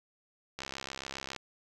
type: click train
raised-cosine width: 0.2 ms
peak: -21 dBFS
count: 53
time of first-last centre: 0.59-1.363 s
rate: 67.3 Hz
effects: none